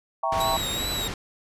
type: chord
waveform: sine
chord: E diminished seventh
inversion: none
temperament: equal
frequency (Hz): 659.3 / 784 / 932.3 / 1108.7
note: E5 / G5 / Bb5 / Db6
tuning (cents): 0 / 0 / 0 / 0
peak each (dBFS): -28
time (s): 0.23-0.57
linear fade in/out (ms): 5
type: noise with exponential growth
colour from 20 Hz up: white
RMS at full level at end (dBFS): -34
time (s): 0.29-0.42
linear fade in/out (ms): 2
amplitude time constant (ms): 28
type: low-pass noise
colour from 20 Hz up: pink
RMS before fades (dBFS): -32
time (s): 0.32-1.14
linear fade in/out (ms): 2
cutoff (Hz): 5300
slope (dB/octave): 12
type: tone with vibrato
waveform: sawtooth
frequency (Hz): 3845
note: B7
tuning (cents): -47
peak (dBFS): -25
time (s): 0.4-1.08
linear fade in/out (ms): 5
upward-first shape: triangle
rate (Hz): 2.5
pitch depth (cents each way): 66
effects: resampled to 32000 Hz